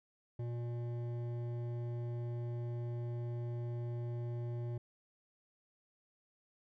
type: tone with hard clipping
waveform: sine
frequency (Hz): 119.4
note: A#2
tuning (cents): +42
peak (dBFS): -39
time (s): 0.39-4.78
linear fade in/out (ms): 5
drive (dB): 11
effects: none